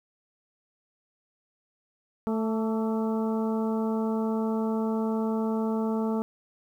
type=harmonic tone with a mistuned harmonic; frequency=221.1 Hz; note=A3; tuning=9 cents sharp; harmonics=1 / 2 / 3 / 4 / 5 / 6; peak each=-26 / -31 / -38 / -37 / -43 / -44 dBFS; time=2.27-6.22 s; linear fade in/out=0 ms; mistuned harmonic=5; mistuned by=+51 cents; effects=10-bit